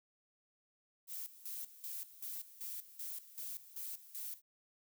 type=noise with tremolo; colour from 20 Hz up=violet; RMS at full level=-44 dBFS; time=1.07-4.42 s; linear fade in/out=50 ms; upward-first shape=square; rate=2.6 Hz; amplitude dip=80%; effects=none